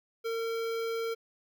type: tone with notch filter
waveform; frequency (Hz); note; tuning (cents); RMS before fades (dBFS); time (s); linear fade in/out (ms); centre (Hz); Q
square; 456.2; A#4; -37; -33; 0.24-1.15; 20; 8400; 1
effects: none